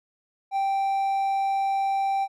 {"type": "tone", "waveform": "triangle", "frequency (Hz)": 783, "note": "G5", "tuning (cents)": -2, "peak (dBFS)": -20, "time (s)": [0.51, 2.28], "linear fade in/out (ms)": 50, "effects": []}